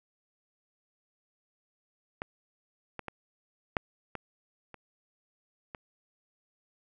clicks, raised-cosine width 0.5 ms, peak -19 / -22 / -22 / -11 / -21 / -30 / -25 dBFS, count 7, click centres 2.219 / 2.993 / 3.083 / 3.768 / 4.153 / 4.743 / 5.748 s, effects none

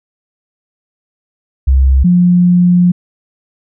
sine tone pair in turn, 66.4 / 177.47 Hz, C2 / F3, +26 / +28 cents, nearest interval octave + perfect fourth, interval 1702 cents, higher second, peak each -5 dBFS, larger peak neither, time 1.67-2.04 / 2.04-2.92 s, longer second, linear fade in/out 10 ms, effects none

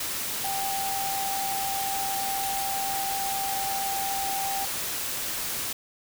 sine tone in noise, 784 Hz, G5, in tune, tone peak -29 dBFS, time 0.44-4.65 s, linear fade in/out 5 ms, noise white, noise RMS -31 dBFS, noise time 0-5.73 s, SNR -1 dB, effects none

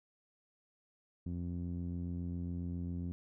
sawtooth tone with low-pass filter, 87.31 Hz, F2, in tune, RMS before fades -39 dBFS, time 1.26-3.12 s, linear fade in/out 0 ms, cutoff 230 Hz, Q 2.5, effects none

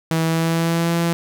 sawtooth tone with pitch glide, 162.5 to 168.91 Hz, E3 to E3, -24 to +43 cents, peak -13 dBFS, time 0.11-1.13 s, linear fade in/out 0 ms, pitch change +67 cents, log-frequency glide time 0.23-0.94 s, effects none

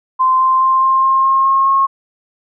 sine tone with pitch steps, 1038 / 1044.6 / 1051.3 / 1058 / 1064.7 / 1071.5 / 1078.3 / 1085.2 Hz, C6 / C6 / C6 / C6 / C6 / C6 / C#6 / C#6, -14 / -3 / +8 / +19 / +30 / +41 / -48 / -37 cents, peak -9 dBFS, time 0.19-1.87 s, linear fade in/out 20 ms, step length 210 ms, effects none

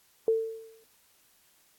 sine tone with exponential decay, 448 Hz, A4, 31 cents sharp, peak -19 dBFS, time 0.28-0.84 s, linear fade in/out 1 ms, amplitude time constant 120 ms, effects white hiss -64 dBFS RMS until 1.78 s + AAC 64 kbps

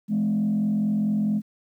sine tone with frequency modulation, 210.2 Hz, G#3, 21 cents sharp, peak -19 dBFS, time 0.08-1.42 s, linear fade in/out 50 ms, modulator 44.5 Hz, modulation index 0.57, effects tanh soft clip ceiling -17 dBFS + 10-bit

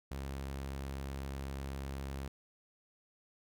sawtooth tone, 68.1 Hz, C#2, 30 cents flat, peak -35 dBFS, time 0.11-2.28 s, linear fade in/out 5 ms, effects none

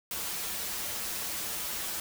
white noise with comb filter, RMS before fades -35 dBFS, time 0.11-2 s, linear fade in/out 2 ms, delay 7.6 ms, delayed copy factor -0.6, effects none

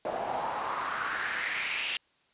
pink noise with band-pass filter sweep, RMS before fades -33 dBFS, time 0.05-1.97 s, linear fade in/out 2 ms, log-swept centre 620 to 2900 Hz, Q 3.8, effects white hiss -68 dBFS RMS until 2.33 s + resampled to 8000 Hz

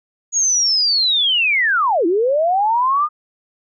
sine linear two-way sweep, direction down then up, 6750 to 320 to 1237 Hz, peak -13 dBFS, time 0.32-3.09 s, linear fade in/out 50 ms, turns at 2.06 s, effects none

